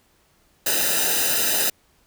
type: noise with comb filter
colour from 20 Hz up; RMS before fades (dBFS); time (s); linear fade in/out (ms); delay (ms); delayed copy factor
white; -21; 0.66-1.7; 5; 0.9; -0.9
effects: pink hiss -61 dBFS RMS until 2.06 s